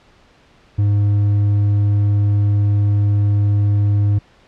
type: tone with hard clipping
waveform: sine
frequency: 102.3 Hz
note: G#2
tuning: 26 cents flat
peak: -13 dBFS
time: 0.78-4.19 s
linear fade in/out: 10 ms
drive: 3 dB
effects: pink hiss -51 dBFS RMS until 4.47 s + low-pass 4000 Hz 12 dB/octave